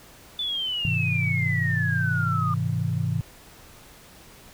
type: exponential sweep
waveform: sine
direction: down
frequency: 3520 to 1200 Hz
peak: -25 dBFS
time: 0.39-2.54 s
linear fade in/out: 2 ms
type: chord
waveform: sine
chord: Ab augmented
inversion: none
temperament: just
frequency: 103.83 / 129.78 / 162.23 Hz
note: Ab2 / C3 / E3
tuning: 0 / -14 / -27 cents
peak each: -27 dBFS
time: 0.85-3.21 s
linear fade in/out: 0 ms
effects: pink hiss -49 dBFS RMS until 4.53 s